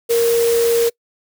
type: tone in noise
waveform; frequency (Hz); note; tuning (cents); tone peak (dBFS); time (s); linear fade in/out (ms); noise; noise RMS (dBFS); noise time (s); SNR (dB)
sine; 466.2; A#4; 0; -12; 0.09-0.9; 20; white; -25; 0.09-0.9; +10
effects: noise-tail reverb RT60 0.1 s tail -25 dB re dry